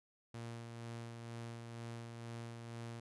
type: tone with tremolo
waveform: sawtooth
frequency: 116.54 Hz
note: A#2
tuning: in tune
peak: -40 dBFS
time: 0.34-3 s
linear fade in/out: 5 ms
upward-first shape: sine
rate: 2.1 Hz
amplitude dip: 35%
effects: resampled to 24000 Hz